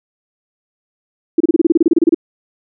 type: tone bursts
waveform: sine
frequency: 330.9 Hz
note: E4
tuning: 7 cents sharp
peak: -6 dBFS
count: 15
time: 1.38-2.146 s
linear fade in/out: 5 ms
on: 24 ms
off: 29 ms
effects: none